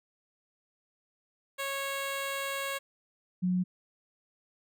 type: tone pair in turn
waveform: 10% pulse / sine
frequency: 550 / 181.75 Hz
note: C#5 / F#3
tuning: -14 / -31 cents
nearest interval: octave + perfect fifth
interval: 1917 cents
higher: first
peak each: -24 / -25 dBFS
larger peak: first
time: 1.58-2.79 / 3.42-3.64 s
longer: first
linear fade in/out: 20 ms
effects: none